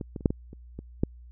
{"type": "clicks", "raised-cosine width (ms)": 3, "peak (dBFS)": [-20, -21, -29, -6, -16, -30, -24, -10], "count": 8, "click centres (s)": [0.012, 0.162, 0.208, 0.258, 0.305, 0.531, 0.79, 1.035], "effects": ["added 60 Hz sine -45 dBFS peak until 1.31 s"]}